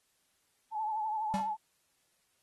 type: tone with vibrato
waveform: sine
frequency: 865 Hz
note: A5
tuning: 30 cents flat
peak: -31 dBFS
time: 0.71-1.57 s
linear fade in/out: 50 ms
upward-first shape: triangle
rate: 12 Hz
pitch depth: 64 cents each way
type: tone with exponential decay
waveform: square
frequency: 195.9 Hz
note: G3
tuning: 1 cent flat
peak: -29 dBFS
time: 1.34-1.55 s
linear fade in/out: 0 ms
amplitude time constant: 45 ms
effects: white hiss -74 dBFS RMS until 2.42 s + AAC 32 kbps